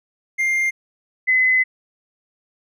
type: tone pair in turn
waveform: triangle / sine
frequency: 2108 / 2029 Hz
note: C7 / B6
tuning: +12 / +46 cents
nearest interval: minor second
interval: 66 cents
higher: first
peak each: -15 / -13 dBFS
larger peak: second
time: 0.38-0.71 / 1.27-1.64 s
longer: second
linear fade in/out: 20 ms
effects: none